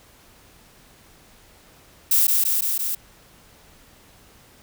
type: noise with echo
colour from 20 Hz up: violet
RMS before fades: -17 dBFS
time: 2.11-2.27 s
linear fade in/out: 5 ms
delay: 170 ms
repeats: 4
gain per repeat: -2 dB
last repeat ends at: 2.95 s
effects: pink hiss -52 dBFS RMS until 4.62 s